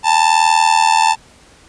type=tone with amplitude modulation; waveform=45% pulse; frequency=885 Hz; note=A5; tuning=10 cents sharp; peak=-6 dBFS; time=0.03-1.16 s; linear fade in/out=50 ms; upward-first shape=sine; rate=80.8 Hz; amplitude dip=85%; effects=pink hiss -46 dBFS RMS until 1.68 s + resampled to 22050 Hz